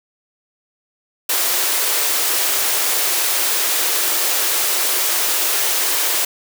white high-pass noise, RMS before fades -18 dBFS, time 1.29-6.25 s, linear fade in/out 5 ms, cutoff 320 Hz, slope 48 dB/octave, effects none

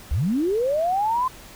sine linear sweep, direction up, 51.91 to 1046.5 Hz, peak -19 dBFS, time 0.11-1.28 s, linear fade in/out 5 ms, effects pink hiss -44 dBFS RMS until 1.55 s

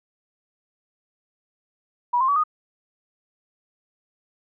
sine tone with pitch steps, 970 / 1051.7 / 1140.3 / 1236.3 Hz, B5 / C6 / C#6 / D#6, -31 / +9 / +49 / -11 cents, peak -17 dBFS, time 2.13-2.438 s, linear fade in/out 10 ms, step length 77 ms, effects none

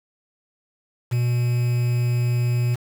triangle tone with quantisation, 121.3 Hz, B2, 31 cents flat, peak -16 dBFS, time 1.11-2.76 s, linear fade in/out 20 ms, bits 6, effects none

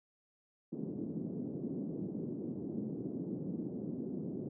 pink band-pass noise, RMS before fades -40 dBFS, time 0.72-4.49 s, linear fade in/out 10 ms, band 170 to 360 Hz, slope 24 dB/octave, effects none

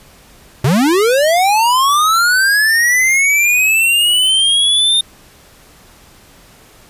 square linear sweep, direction up, 114.8 to 3650 Hz, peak -10 dBFS, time 0.64-5.01 s, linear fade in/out 5 ms, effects pink hiss -44 dBFS RMS until 6.89 s + resampled to 32000 Hz

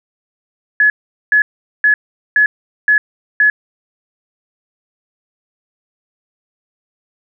sine tone bursts, 1700 Hz, G#6, 40 cents sharp, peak -7 dBFS, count 6, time 0.8-3.5 s, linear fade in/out 2 ms, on 100 ms, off 420 ms, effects none

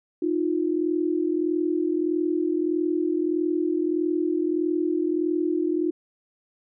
sine tone pair together, 311.1 / 352.7 Hz, D#4 / F4, 0 / +17 cents, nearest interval major second, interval 217 cents, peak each -24 dBFS, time 0.22-5.91 s, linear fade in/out 5 ms, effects none

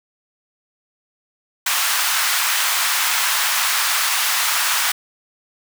pink high-pass noise, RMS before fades -19 dBFS, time 1.66-4.92 s, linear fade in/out 5 ms, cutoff 1000 Hz, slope 24 dB/octave, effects none

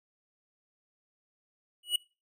square tone with exponential growth, 2925 Hz, F#7, 21 cents flat, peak -22 dBFS, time 1.83-1.96 s, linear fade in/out 5 ms, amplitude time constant 27 ms, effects noise-tail reverb RT60 0.3 s tail -23 dB re dry

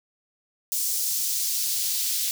white noise with high-pass filter sweep, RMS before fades -26 dBFS, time 0.72-2.31 s, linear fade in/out 0 ms, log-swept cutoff 6100 to 3900 Hz, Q 1.2, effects none

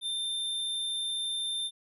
square tone, 3586 Hz, A7, 32 cents sharp, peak -31 dBFS, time 0.01-1.71 s, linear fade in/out 50 ms, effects resampled to 32000 Hz

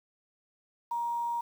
sine tone with quantisation, 943 Hz, A#5, 20 cents sharp, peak -29 dBFS, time 0.91-1.41 s, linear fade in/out 5 ms, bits 9, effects none

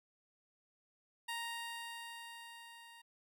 15% pulse tone with level ramp, 932.3 Hz, A#5, in tune, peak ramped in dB -32 to -49 dBFS, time 1.28-3.02 s, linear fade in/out 10 ms, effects none

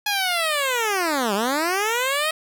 10% pulse linear two-way sweep, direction down then up, 841 to 191.6 to 640 Hz, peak -12 dBFS, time 0.06-2.31 s, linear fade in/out 5 ms, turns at 1.34 s, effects none

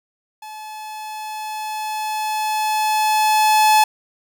45% pulse tone with level ramp, 860 Hz, A5, 40 cents flat, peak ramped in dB -33 to -10 dBFS, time 0.42-3.84 s, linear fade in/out 5 ms, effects none

